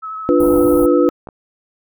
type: tone with vibrato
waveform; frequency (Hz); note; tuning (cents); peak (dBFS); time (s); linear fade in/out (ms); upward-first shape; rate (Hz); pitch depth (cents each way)
sine; 1292; E6; -35; -24; 0.02-1.1; 20; triangle; 12; 24
type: chord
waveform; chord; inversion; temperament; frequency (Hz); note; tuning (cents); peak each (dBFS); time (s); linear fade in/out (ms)
sine; B diminished; first; equal; 293.7 / 349.2 / 493.9; D4 / F4 / B4; 0 / 0 / 0; -14; 0.29-1.09; 0
type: band-stop noise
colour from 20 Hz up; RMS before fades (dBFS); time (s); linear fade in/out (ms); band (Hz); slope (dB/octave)
pink; -26; 0.4-0.86; 2; 990 to 9100; 96
type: clicks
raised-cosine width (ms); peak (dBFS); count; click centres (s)
1; -19; 2; 1.272 / 1.288
effects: none